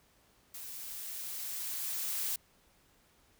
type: noise with level ramp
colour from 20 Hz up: blue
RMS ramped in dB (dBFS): -45 to -34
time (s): 0.54-2.36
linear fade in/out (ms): 5
effects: pink hiss -67 dBFS RMS until 3.39 s